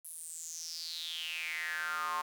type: tone with high-pass filter sweep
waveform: square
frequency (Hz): 82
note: E2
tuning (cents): -9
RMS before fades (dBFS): -39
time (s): 0.04-2.22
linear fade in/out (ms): 10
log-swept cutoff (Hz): 11000 to 1000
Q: 7.3
effects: 10-bit